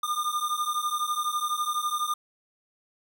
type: beating tone pair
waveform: square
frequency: 1203 / 1215 Hz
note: D6 / D#6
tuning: +41 / -42 cents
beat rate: 12 Hz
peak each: -30 dBFS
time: 0.03-2.14 s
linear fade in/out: 5 ms
effects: none